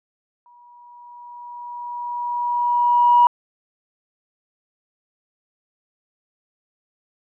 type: tone with exponential growth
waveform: sine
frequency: 964 Hz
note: B5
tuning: 42 cents flat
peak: -8 dBFS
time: 0.46-3.27 s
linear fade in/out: 1 ms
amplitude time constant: 610 ms
effects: tanh soft clip ceiling -4 dBFS